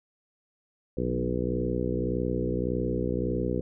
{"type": "harmonic tone with a mistuned harmonic", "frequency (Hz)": 61.74, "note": "B1", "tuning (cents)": 0, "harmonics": [1, 2, 3, 4, 5, 6, 7, 8], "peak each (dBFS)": [-34, -34, -34, -34, -34, -34, -34, -34], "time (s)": [0.97, 3.61], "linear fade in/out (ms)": 5, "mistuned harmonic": 3, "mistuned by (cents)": -22, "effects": []}